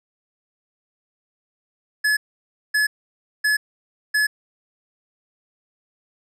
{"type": "tone bursts", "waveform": "square", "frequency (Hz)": 1708, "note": "G#6", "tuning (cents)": 48, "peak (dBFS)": -17, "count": 4, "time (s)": [2.04, 4.27], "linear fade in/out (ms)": 10, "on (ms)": 130, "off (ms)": 570, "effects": ["low-pass 12000 Hz 12 dB/octave"]}